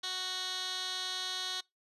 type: tone with band-pass filter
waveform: 15% pulse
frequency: 370.6 Hz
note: F#4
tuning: 3 cents sharp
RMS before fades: -37 dBFS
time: 0.03-1.61 s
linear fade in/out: 10 ms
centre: 4000 Hz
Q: 2.3
effects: noise-tail reverb RT60 0.2 s tail -25 dB re dry + resampled to 32000 Hz